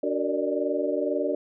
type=tone cluster; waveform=sine; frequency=291.8 / 373.9 / 461.3 / 580 / 602 Hz; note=D4 / F#4 / A#4 / D5 / D5; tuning=-11 / +18 / -18 / -22 / +43 cents; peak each=-30 dBFS; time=0.03-1.35 s; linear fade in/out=5 ms; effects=none